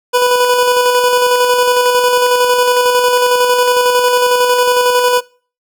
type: tone with tremolo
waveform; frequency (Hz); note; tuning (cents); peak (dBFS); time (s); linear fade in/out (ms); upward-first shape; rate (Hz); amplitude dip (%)
25% pulse; 493.9; B4; 0; -4; 0.13-5.21; 20; square; 11; 30
effects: noise-tail reverb RT60 0.4 s tail -23 dB re dry